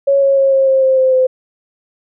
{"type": "tone with pitch steps", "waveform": "sine", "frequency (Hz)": [554.4, 548.7, 543, 537.4, 531.8, 526.3, 520.9, 515.5], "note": ["C#5", "C#5", "C#5", "C5", "C5", "C5", "C5", "C5"], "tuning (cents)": [0, -18, -36, 46, 28, 10, -8, -26], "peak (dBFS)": -8, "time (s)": [0.07, 1.27], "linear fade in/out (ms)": 10, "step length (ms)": 150, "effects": []}